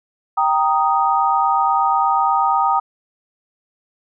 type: chord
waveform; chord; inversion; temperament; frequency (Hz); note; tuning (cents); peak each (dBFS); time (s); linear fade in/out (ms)
sine; Eb major; first; equal; 784 / 932.3 / 1244.5; G5 / Bb5 / Eb6; 0 / 0 / 0; -18; 0.37-2.8; 10
effects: none